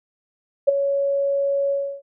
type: tone with ADSR envelope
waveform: sine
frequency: 558 Hz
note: C#5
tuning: 11 cents sharp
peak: -8 dBFS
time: 0.67-2.02 s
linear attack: 17 ms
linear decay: 13 ms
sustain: -10 dB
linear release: 310 ms
effects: none